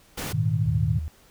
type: noise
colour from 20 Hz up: pink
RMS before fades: -32 dBFS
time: 0.17-0.33 s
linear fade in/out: 10 ms
type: chord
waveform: sine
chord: Ab suspended second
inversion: none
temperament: equal with one note detuned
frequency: 103.83 / 117.76 / 155.56 Hz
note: Ab2 / Bb2 / Eb3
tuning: 0 / +18 / 0 cents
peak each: -25 dBFS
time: 0.33-0.99 s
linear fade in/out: 10 ms
type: tone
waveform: sine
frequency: 77.2 Hz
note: D#2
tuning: 13 cents flat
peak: -28 dBFS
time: 0.66-1.08 s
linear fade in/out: 0 ms
effects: pink hiss -56 dBFS RMS until 1.3 s